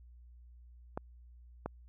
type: clicks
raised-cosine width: 1 ms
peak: -22 dBFS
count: 2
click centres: 0.975 / 1.66 s
effects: added 60 Hz sine -53 dBFS peak until 1.88 s